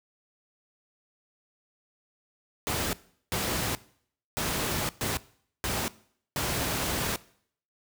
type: noise bursts at uneven times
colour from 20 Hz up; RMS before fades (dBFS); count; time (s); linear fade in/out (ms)
pink; -29; 6; 2.67-2.93 / 3.32-3.75 / 4.37-4.89 / 5.01-5.17 / 5.64-5.88 / 6.36-7.16; 0
effects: noise-tail reverb RT60 0.6 s tail -20 dB re dry + high-pass 60 Hz 12 dB/octave